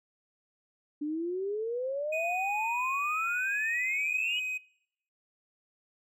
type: exponential sweep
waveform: sine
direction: up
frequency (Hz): 289.9 to 2973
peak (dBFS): -30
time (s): 1.01-4.4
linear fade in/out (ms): 10
type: tone with pitch glide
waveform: triangle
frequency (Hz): 2489 to 2515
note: D#7 to D#7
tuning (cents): 0 to +18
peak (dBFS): -30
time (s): 2.12-4.58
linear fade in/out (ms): 10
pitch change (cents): +18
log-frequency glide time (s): 3.48-3.61
effects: noise-tail reverb RT60 0.8 s tail -24 dB re dry